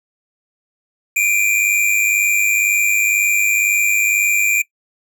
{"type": "tone pair together", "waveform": "square", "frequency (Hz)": [2349, 2451], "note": ["D7", "D#7"], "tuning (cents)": [0, -27], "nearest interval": "minor second", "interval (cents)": 73, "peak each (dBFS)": -17, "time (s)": [1.16, 4.62], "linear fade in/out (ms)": 5, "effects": ["noise-tail reverb RT60 0.1 s tail -21 dB re dry"]}